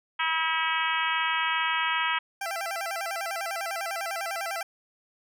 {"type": "harmonic tone", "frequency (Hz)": 322.5, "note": "E4", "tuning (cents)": -38, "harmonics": [3, 4, 5, 6, 7, 8, 9, 10], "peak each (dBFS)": [-30, -31, -32, -33, -33, -34, -35, -35], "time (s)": [0.19, 2.19], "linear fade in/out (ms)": 10}
{"type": "tone with vibrato", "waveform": "20% pulse", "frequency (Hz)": 727, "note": "F#5", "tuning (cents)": -31, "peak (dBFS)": -25, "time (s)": [2.41, 4.63], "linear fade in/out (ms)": 5, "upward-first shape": "square", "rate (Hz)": 10, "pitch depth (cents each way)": 140}
{"effects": []}